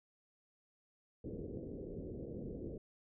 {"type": "low-pass noise", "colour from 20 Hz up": "white", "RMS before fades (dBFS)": -45, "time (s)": [1.24, 2.78], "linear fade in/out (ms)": 5, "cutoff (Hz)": 490, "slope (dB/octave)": 48, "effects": []}